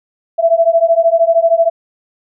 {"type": "beating tone pair", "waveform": "sine", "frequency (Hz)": [659.3, 672.3], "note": ["E5", "E5"], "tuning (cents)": [0, 34], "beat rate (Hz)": 13, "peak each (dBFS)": -11, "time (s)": [0.38, 1.7], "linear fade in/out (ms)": 20, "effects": []}